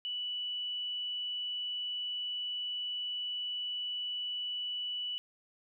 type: tone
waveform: sine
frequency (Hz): 2960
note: F#7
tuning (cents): 0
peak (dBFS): -34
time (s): 0.05-5.18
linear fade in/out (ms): 0
effects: none